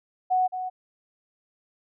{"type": "tone with echo", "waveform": "sine", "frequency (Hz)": 740, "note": "F#5", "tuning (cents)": 0, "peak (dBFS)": -19, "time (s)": [0.3, 0.48], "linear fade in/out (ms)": 20, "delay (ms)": 220, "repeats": 1, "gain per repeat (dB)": -9, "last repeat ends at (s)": 0.7, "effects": []}